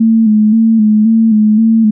sine tone with vibrato, 219.1 Hz, A3, 7 cents flat, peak -5 dBFS, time 0-1.91 s, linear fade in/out 10 ms, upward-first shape square, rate 1.9 Hz, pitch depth 44 cents each way, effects none

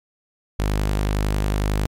sawtooth tone, 51 Hz, G#1, 31 cents flat, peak -15 dBFS, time 0.59-1.86 s, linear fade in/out 0 ms, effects MP3 64 kbps

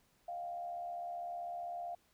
sine tone with frequency modulation, 700 Hz, F5, 4 cents sharp, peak -39 dBFS, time 0.28-1.95 s, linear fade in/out 5 ms, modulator 75.6 Hz, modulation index 0.46, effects pink hiss -72 dBFS RMS until 2.13 s

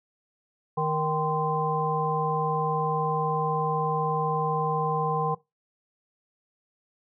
harmonic tone with a mistuned harmonic, 156 Hz, D#3, 5 cents sharp, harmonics 1 / 3 / 5 / 7, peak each -29 / -29 / -29 / -29 dBFS, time 0.77-5.35 s, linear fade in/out 10 ms, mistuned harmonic 7, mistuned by -91 cents, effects noise-tail reverb RT60 0.2 s tail -19 dB re dry

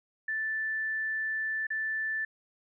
sine tone with dropouts, 1760 Hz, A6, in tune, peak -29 dBFS, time 0.28-2.25 s, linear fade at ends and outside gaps 5 ms, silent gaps 1.669-1.703 s, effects none

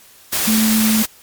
sine tone in noise, 219.2 Hz, A3, 6 cents flat, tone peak -13 dBFS, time 0.47-1.03 s, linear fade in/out 10 ms, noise white, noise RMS -19 dBFS, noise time 0.32-1.06 s, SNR +3 dB, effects white hiss -46 dBFS RMS until 1.22 s + MP3 96 kbps

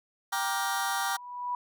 sawtooth chord, G minor seventh, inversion none, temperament just, 784 / 940.8 / 1176 / 1411.2 Hz, G5 / Bb5 / D6 / F6, 0 / +16 / +2 / +18 cents, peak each -28 / -29 / -30 / -31 dBFS, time 0.32-1.17 s, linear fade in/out 10 ms
sine tone with exponential growth, 981 Hz, B5, 12 cents flat, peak -27 dBFS, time 0.67-1.55 s, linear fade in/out 2 ms, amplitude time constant 190 ms
effects none

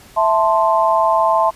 sine chord, A minor, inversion second, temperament equal, 659.3 / 880 / 1046.5 Hz, E5 / A5 / C6, 0 / 0 / 0 cents, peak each -16 dBFS, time 0.16-1.51 s, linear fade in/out 20 ms, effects pink hiss -44 dBFS RMS until 1.55 s + resampled to 32000 Hz

